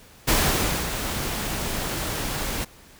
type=noise with ADSR envelope; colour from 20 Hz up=pink; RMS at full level=-19 dBFS; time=0.27-2.65 s; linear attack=15 ms; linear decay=580 ms; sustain=-9 dB; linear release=13 ms; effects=pink hiss -50 dBFS RMS until 2.99 s